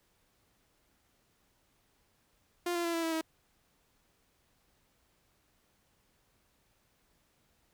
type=tone with pitch steps; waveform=sawtooth; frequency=350 / 344 / 338.1 / 332.3 / 326.6 / 321 Hz; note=F4 / F4 / E4 / E4 / E4 / E4; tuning=+4 / -26 / +44 / +14 / -16 / -46 cents; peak=-27 dBFS; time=2.66-3.212 s; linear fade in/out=5 ms; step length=92 ms; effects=pink hiss -72 dBFS RMS until 7.73 s